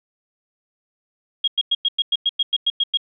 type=tone bursts; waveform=sine; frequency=3273 Hz; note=G#7; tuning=26 cents flat; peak=-15 dBFS; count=12; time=1.44-2.973 s; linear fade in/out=5 ms; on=37 ms; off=99 ms; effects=none